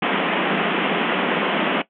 pink band-pass noise, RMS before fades -21 dBFS, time 0.02-1.82 s, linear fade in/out 5 ms, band 170 to 3300 Hz, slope 96 dB/octave, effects noise-tail reverb RT60 0.1 s tail -17 dB re dry

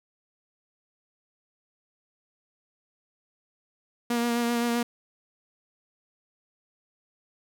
sawtooth tone with vibrato, 236.9 Hz, A#3, 28 cents sharp, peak -20 dBFS, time 4.1-4.83 s, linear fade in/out 5 ms, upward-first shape sine, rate 7.7 Hz, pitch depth 20 cents each way, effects none

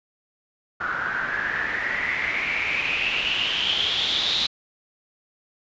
white noise with low-pass filter sweep, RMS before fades -25 dBFS, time 0.8-4.47 s, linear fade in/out 10 ms, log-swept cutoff 1400 to 3900 Hz, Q 8.6, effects resampled to 16000 Hz

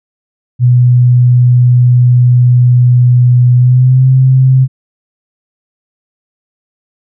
sine tone with pitch glide, 123.47 to 130.81 Hz, B2 to C3, 0 to 0 cents, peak -3 dBFS, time 0.59-4.68 s, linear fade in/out 50 ms, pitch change +100 cents, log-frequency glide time 3.55-4.07 s, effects none

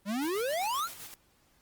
square exponential sweep, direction up, 190 to 1477 Hz, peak -30 dBFS, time 0.05-0.89 s, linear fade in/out 50 ms
white noise with tremolo, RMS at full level -44 dBFS, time 0.22-1.14 s, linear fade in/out 0 ms, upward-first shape square, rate 7.7 Hz, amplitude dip 45%
effects pink hiss -67 dBFS RMS until 1.61 s + Opus 32 kbps

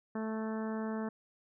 harmonic tone, 219.7 Hz, A3, 2 cents flat, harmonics 1 / 2 / 3 / 4 / 5 / 6 / 7 / 8, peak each -35 / -41 / -45 / -47 / -49 / -51 / -52 / -53 dBFS, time 0.15-1.09 s, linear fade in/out 5 ms, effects none

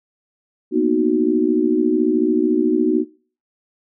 sine chord, B major seventh, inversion third, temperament equal, 233.1 / 246.9 / 311.1 / 370 Hz, A#3 / B3 / D#4 / F#4, 0 / 0 / 0 / 0 cents, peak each -24 / -21 / -18 / -18 dBFS, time 0.71-3.05 s, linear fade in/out 50 ms, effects noise-tail reverb RT60 0.4 s tail -21 dB re dry

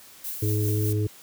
violet noise with tremolo, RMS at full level -32 dBFS, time 0.24-0.93 s, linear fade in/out 5 ms, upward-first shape triangle, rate 5 Hz, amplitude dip 45%
harmonic tone, 105.7 Hz, G#2, 31 cents sharp, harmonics 1 / 3 / 4, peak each -22 / -31 / -31 dBFS, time 0.42-1.07 s, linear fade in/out 5 ms
effects white hiss -49 dBFS RMS until 1.22 s + high-pass 60 Hz 12 dB/octave

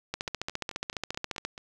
two click trains, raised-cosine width 0.2 ms, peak -24 / -14 dBFS, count 7 / 20, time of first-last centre 0.28-1.579 / 0.14-1.45 s, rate 4.62 / 14.5 Hz, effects 9-bit

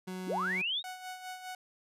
30% pulse tone, 185 Hz, F#3, in tune, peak -35 dBFS, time 0.07-0.62 s, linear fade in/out 10 ms
sine linear sweep, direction up, 170.2 to 3844 Hz, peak -30 dBFS, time 0.26-0.83 s, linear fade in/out 50 ms
sawtooth tone with tremolo, 740 Hz, F#5, in tune, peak -35 dBFS, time 0.84-1.55 s, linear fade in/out 2 ms, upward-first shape sine, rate 4.9 Hz, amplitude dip 60%
effects resampled to 32000 Hz

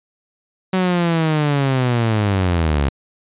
sawtooth linear sweep, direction down, 188.7 to 66.8 Hz, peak -11 dBFS, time 0.73-2.89 s, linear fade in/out 5 ms, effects resampled to 8000 Hz

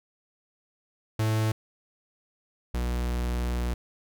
45% pulse tone pair in turn, 109.4 / 60.52 Hz, A2 / B1, -9 / -34 cents, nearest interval minor seventh, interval 1025 cents, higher first, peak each -23 / -26 dBFS, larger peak first, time 1.19-1.52 / 2.74-3.74 s, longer second, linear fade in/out 5 ms, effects none

